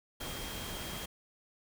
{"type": "tone in noise", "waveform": "sine", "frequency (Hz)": 3223, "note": "G7", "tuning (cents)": 47, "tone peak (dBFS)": -47, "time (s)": [0.2, 1.06], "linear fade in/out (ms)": 10, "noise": "pink", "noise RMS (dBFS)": -41, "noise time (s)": [0.2, 1.06], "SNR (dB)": -9, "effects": []}